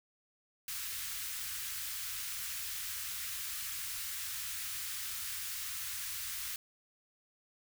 white band-stop noise, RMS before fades -40 dBFS, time 0.68-6.56 s, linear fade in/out 2 ms, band 110 to 1300 Hz, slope 24 dB/octave, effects none

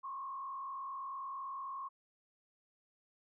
sine tone with frequency modulation, 1083 Hz, C#6, 41 cents flat, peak -40 dBFS, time 0.03-1.89 s, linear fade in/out 20 ms, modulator 44.4 Hz, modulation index 0.92, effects none

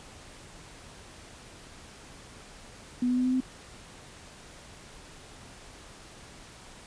sine tone with pitch steps, 246.9 / 249.6 / 252.4 / 255.2 / 258 Hz, B3 / B3 / B3 / C4 / C4, 0 / +19 / +38 / -43 / -24 cents, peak -23 dBFS, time 3.02-3.405 s, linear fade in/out 5 ms, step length 77 ms, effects pink hiss -49 dBFS RMS until 6.86 s + resampled to 22050 Hz

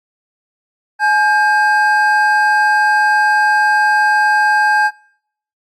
triangle tone pair together, 846 / 1597 Hz, G#5 / G6, +32 / +32 cents, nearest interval major seventh, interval 1100 cents, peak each -11 dBFS, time 0.99-4.91 s, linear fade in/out 50 ms, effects noise-tail reverb RT60 0.7 s tail -26 dB re dry + AAC 64 kbps

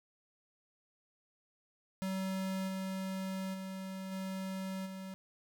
square tone with level steps, 190.2 Hz, F#3, 48 cents sharp, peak -35 / -37 / -41 / -38 / -43 dBFS, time 2.02-5.14 s, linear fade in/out 0 ms, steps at 2.67 / 3.53 / 4.11 / 4.85 s, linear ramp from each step 20 ms, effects none

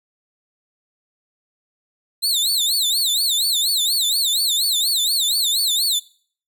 sawtooth tone with vibrato, 3960 Hz, B7, 4 cents sharp, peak -14 dBFS, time 2.22-6 s, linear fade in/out 20 ms, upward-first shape sine, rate 4.2 Hz, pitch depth 220 cents each way, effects noise-tail reverb RT60 0.5 s tail -22 dB re dry

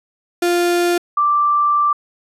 35% pulse / sine tone pair in turn, 349.2 / 1174.6 Hz, F4 / D6, 0 / 0 cents, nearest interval octave + major sixth, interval 2100 cents, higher second, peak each -12 dBFS, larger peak neither, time 0.42-0.98 / 1.17-1.93 s, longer second, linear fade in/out 5 ms, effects resampled to 32000 Hz

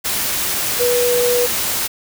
sine tone in noise, 487.6 Hz, B4, 22 cents flat, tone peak -14 dBFS, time 0.79-1.47 s, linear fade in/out 20 ms, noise white, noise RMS -20 dBFS, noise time 0.04-1.88 s, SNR +3 dB, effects none

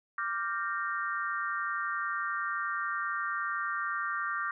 sine chord, G minor seventh, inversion second, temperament equal with one note detuned, 1174.7 / 1396.9 / 1568 / 1844.3 Hz, D6 / F6 / G6 / Bb6, 0 / 0 / 0 / -19 cents, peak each -34 / -36 / -37 / -38 dBFS, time 0.18-4.51 s, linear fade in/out 2 ms, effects none

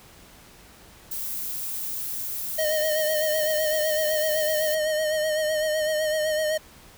violet noise, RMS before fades -31 dBFS, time 1.11-4.75 s, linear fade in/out 5 ms
square tone with vibrato, 619 Hz, D#5, 9 cents flat, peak -23 dBFS, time 2.58-6.58 s, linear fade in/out 10 ms, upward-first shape sine, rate 7.9 Hz, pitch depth 37 cents each way
effects pink hiss -50 dBFS RMS until 6.97 s

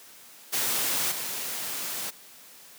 white noise with level steps, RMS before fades -27 / -33 dBFS, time 0.52-2.11 s, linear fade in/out 20 ms, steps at 1.11 s, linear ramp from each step 10 ms, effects white hiss -50 dBFS RMS until 2.78 s + high-pass 150 Hz 12 dB/octave

